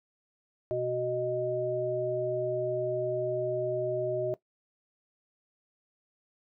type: harmonic tone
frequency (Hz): 124.2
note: B2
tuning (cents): +10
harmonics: 1 / 3 / 5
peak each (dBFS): -39 / -31 / -30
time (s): 0.71-4.34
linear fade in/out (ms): 0
effects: noise-tail reverb RT60 0.1 s tail -17 dB re dry